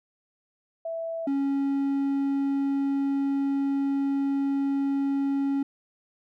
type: tone pair in turn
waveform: sine / triangle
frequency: 659.3 / 276.7 Hz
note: E5 / C#4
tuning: 0 / -3 cents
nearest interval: octave + minor third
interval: 1503 cents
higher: first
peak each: -29 / -21 dBFS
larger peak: second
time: 0.85-1.27 / 1.27-5.63 s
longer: second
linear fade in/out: 5 ms
effects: none